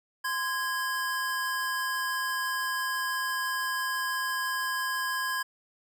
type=tone pair together; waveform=square; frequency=1036 / 1649 Hz; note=C6 / G#6; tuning=-17 / -13 cents; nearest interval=minor sixth; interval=804 cents; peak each=-33 / -31 dBFS; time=0.24-5.43 s; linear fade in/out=10 ms; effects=none